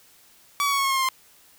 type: tone with pitch steps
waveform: sawtooth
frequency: 1142 / 1128.2 / 1114.6 / 1101.2 / 1087.9 / 1074.8 / 1061.8 / 1049 Hz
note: D6 / C#6 / C#6 / C#6 / C#6 / C6 / C6 / C6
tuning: -49 / +30 / +9 / -12 / -33 / +46 / +25 / +4 cents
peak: -17 dBFS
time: 0.6-1.088 s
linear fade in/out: 0 ms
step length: 61 ms
effects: white hiss -55 dBFS RMS until 1.58 s